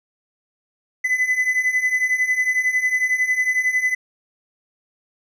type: beating tone pair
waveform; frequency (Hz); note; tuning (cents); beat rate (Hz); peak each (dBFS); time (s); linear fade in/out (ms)
triangle; 2003 / 2014; B6 / B6; +24 / +33; 11; -21 / -17; 1.04-3.95; 10
effects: none